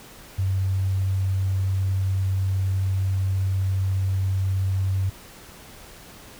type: tone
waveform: sine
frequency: 95.5 Hz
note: G2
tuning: 45 cents flat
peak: -20 dBFS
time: 0.38-5.1 s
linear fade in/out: 10 ms
effects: pink hiss -45 dBFS RMS until 6.39 s